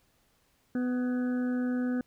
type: harmonic tone with a mistuned harmonic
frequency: 249.5 Hz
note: B3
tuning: 18 cents sharp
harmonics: 1 / 2 / 3 / 5 / 6 / 7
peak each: -27 / -39 / -49 / -51 / -45 / -50 dBFS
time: 0.75-2.01 s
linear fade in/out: 2 ms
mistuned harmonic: 7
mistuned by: -63 cents
effects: pink hiss -69 dBFS RMS until 2.06 s